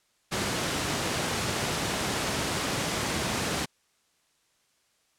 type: high-pass noise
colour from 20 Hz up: pink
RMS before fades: -29 dBFS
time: 0.31-3.66 s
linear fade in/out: 20 ms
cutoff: 100 Hz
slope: 12 dB/octave
effects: white hiss -69 dBFS RMS until 5.18 s + low-pass 9000 Hz 12 dB/octave